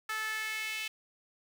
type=tone with high-pass filter sweep; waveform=sawtooth; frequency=435.3 Hz; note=A4; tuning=19 cents flat; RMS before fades=-36 dBFS; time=0.09-0.88 s; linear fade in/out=5 ms; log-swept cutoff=1500 to 2600 Hz; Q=3.6; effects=none